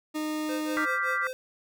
40% pulse tone, 307.2 Hz, D#4, 22 cents flat, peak -28 dBFS, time 0.14-0.86 s, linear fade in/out 20 ms
square tone with tremolo, 516 Hz, C5, 24 cents flat, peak -33 dBFS, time 0.49-1.33 s, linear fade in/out 0 ms, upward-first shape sine, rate 5.3 Hz, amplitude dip 95%
sine chord, G dominant seventh, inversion second, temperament equal, 1174.7 / 1396.9 / 1568 / 1975.5 Hz, D6 / F6 / G6 / B6, 0 / 0 / 0 / 0 cents, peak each -31 dBFS, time 0.77-1.27 s, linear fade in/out 0 ms
effects none

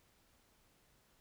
silence, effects pink hiss -71 dBFS RMS until 1.2 s

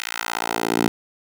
10% pulse tone with high-pass filter sweep, 57 Hz, A#1, 38 cents flat, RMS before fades -24 dBFS, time 0-0.88 s, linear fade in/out 0 ms, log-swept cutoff 2200 to 240 Hz, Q 1.2, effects none

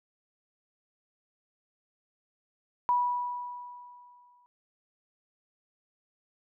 sine tone with exponential decay, 978 Hz, B5, 17 cents flat, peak -21 dBFS, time 2.89-4.46 s, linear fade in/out 0 ms, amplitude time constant 340 ms, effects none

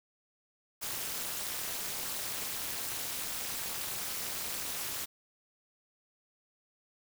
white noise with amplitude modulation, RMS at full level -33 dBFS, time 0.81-5.06 s, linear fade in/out 20 ms, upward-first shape sine, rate 245 Hz, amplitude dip 100%, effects none

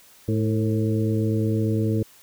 harmonic tone with a mistuned harmonic, 108.6 Hz, A2, 22 cents flat, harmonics 1 / 2 / 3 / 4 / 5, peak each -22 / -26 / -27 / -29 / -37 dBFS, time 0.28-2.03 s, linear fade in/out 5 ms, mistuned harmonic 4, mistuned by +53 cents, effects white hiss -52 dBFS RMS until 2.22 s

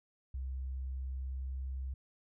sine tone with pitch glide, 65.41 to 65.79 Hz, C2 to C2, 0 to +10 cents, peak -36 dBFS, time 0.34-1.94 s, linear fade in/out 5 ms, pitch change +10 cents, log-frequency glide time 1.12-1.65 s, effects none

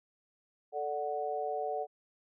sine chord, D major, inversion second, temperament equal, 440 / 587.3 / 740 Hz, A4 / D5 / F#5, 0 / 0 / 0 cents, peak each -37 / -38 / -35 dBFS, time 0.72-1.87 s, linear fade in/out 50 ms, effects none

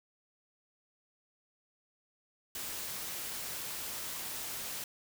white noise, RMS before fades -40 dBFS, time 2.55-4.84 s, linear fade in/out 2 ms, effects none

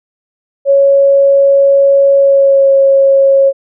sine tone with pitch glide, 554.4 to 546.5 Hz, C#5 to C#5, 0 to -25 cents, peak -4 dBFS, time 0.65-3.53 s, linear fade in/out 50 ms, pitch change -25 cents, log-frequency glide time 2.17-2.71 s, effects none

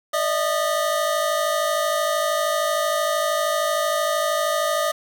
square tone cluster, 594 / 647 / 1226 Hz, D5 / E5 / D#6, +20 / -32 / -26 cents, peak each -25 dBFS, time 0.13-4.92 s, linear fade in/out 10 ms, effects 7-bit

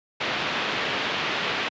white low-pass noise, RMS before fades -27 dBFS, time 0.2-1.69 s, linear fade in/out 10 ms, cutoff 3400 Hz, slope 24 dB/octave, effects high-pass 150 Hz 12 dB/octave + resampled to 16000 Hz

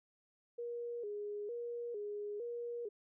sine tone with vibrato, 443.5 Hz, A4, 14 cents sharp, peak -39 dBFS, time 0.58-2.89 s, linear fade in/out 10 ms, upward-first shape square, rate 1.1 Hz, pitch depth 120 cents each way, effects none

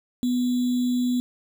sine tone with sample-and-hold, 247.4 Hz, B3, 3 cents sharp, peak -20 dBFS, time 0.23-1.2 s, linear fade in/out 0 ms, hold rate 3675 Hz, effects none

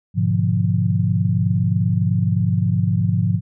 sine chord, G# diminished seventh, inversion none, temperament equal, 103.83 / 123.47 / 146.83 / 174.61 Hz, G#2 / B2 / D3 / F3, 0 / 0 / 0 / 0 cents, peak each -19 / -22 / -24 / -20 dBFS, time 0.14-3.41 s, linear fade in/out 50 ms, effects none

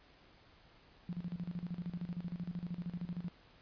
sine tone with tremolo, 174.6 Hz, F3, in tune, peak -36 dBFS, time 1.09-3.29 s, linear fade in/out 2 ms, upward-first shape square, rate 13 Hz, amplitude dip 80%, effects pink hiss -63 dBFS RMS until 3.61 s + resampled to 11025 Hz

